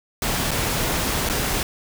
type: noise with dropouts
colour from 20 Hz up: pink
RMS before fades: -23 dBFS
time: 0.22-1.63 s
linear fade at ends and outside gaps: 2 ms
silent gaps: 0.509-0.514 / 1.29-1.297 s
effects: none